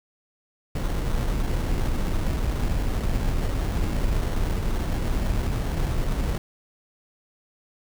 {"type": "noise with sample-and-hold", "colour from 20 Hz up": "brown", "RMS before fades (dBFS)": -24, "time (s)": [0.75, 6.38], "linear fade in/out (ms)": 5, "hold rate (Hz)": 2450, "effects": []}